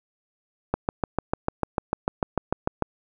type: click train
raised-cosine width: 1 ms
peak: -8 dBFS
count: 15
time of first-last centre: 0.74-2.823 s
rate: 6.72 Hz
effects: none